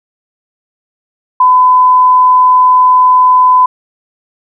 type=tone; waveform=sine; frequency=1008 Hz; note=B5; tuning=35 cents sharp; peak=-3 dBFS; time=1.4-3.66 s; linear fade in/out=5 ms; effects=none